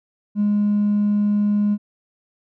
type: tone with hard clipping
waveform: sine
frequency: 206.8 Hz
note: G#3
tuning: 7 cents flat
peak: -16 dBFS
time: 0.35-1.78 s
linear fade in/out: 50 ms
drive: 1 dB
effects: none